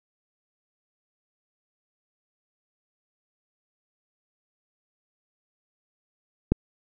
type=click; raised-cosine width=3 ms; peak=-6 dBFS; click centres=6.52 s; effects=none